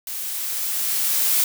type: noise with level ramp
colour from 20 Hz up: blue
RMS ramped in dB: -30 to -18 dBFS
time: 0.07-1.44 s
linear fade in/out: 2 ms
effects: none